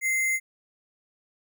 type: tone with sample-and-hold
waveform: sine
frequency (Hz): 2083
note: C7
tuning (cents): -8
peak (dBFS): -22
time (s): 0.01-0.4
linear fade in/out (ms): 50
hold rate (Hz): 8820
effects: none